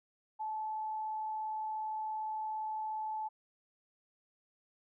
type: tone with frequency modulation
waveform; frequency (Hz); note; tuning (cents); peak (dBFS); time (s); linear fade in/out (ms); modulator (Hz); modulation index
sine; 867; A5; -26; -35; 0.39-3.29; 20; 37.3; 0.22
effects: none